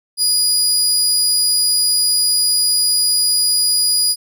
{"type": "tone", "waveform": "25% pulse", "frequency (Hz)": 4905, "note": "D#8", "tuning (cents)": -26, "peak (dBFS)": -8, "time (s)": [0.17, 4.16], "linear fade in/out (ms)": 50, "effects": []}